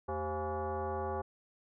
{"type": "tone with frequency modulation", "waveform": "sine", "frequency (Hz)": 222.5, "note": "A3", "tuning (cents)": 20, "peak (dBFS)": -33, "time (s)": [0.08, 1.22], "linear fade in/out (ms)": 10, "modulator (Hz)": 306, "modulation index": 2.8, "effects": []}